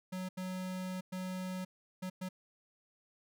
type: tone bursts at uneven times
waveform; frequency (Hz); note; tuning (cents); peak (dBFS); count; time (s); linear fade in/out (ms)
square; 185; F#3; 0; -38; 5; 0.12-0.29 / 0.37-1.01 / 1.12-1.65 / 2.02-2.1 / 2.21-2.29; 10
effects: none